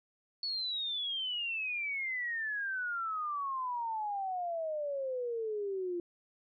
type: exponential sweep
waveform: sine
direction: down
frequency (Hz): 4454 to 343.5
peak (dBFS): -33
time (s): 0.43-6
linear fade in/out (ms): 2
effects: none